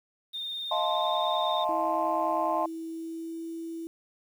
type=tone with vibrato; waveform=sine; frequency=3652 Hz; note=A#7; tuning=36 cents flat; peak=-32 dBFS; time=0.33-1.65 s; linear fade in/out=20 ms; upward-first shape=triangle; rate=19 Hz; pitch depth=36 cents each way
type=chord; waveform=sine; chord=F dominant seventh; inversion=third; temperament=just; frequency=628.6 / 698.5 / 873.1 / 1047.7 Hz; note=Eb5 / F5 / A5 / C6; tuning=+18 / 0 / -14 / +2 cents; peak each=-30 dBFS; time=0.71-2.66 s; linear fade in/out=5 ms
type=tone with pitch glide; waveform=sine; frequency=326.1 to 329.9 Hz; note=E4 to E4; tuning=-19 to +1 cents; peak=-34 dBFS; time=1.69-3.87 s; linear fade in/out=0 ms; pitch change=+20 cents; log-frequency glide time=2.89-3.49 s
effects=tanh soft clip ceiling -15 dBFS + 9-bit